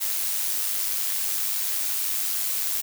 blue noise with amplitude modulation, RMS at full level -24 dBFS, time 0-2.82 s, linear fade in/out 20 ms, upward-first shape sine, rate 100 Hz, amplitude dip 50%, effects none

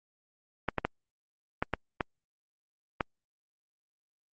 clicks, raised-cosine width 0.5 ms, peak -12 dBFS, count 7, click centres 0.687 / 0.783 / 0.85 / 1.625 / 1.737 / 2.008 / 3.008 s, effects Opus 32 kbps

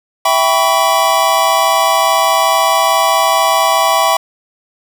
square chord, C# half-diminished seventh, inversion first, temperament equal with one note detuned, 659.3 / 784 / 987.8 / 1130.1 Hz, E5 / G5 / B5 / C#6, 0 / 0 / 0 / +33 cents, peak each -16 dBFS, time 0.25-4.17 s, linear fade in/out 5 ms, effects none

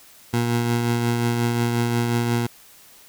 20% pulse tone with tremolo, 118.6 Hz, A#2, 30 cents sharp, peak -13 dBFS, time 0.33-2.47 s, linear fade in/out 10 ms, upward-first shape triangle, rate 5.6 Hz, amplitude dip 35%, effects white hiss -49 dBFS RMS until 3.08 s

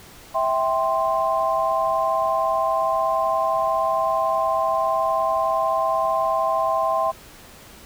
sine chord, C major, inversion first, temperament just, 654.1 / 784.9 / 1046.5 Hz, E5 / G5 / C6, -14 / +2 / 0 cents, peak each -22 / -25 / -22 dBFS, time 0.34-7.12 s, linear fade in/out 20 ms, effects pink hiss -45 dBFS RMS until 7.85 s

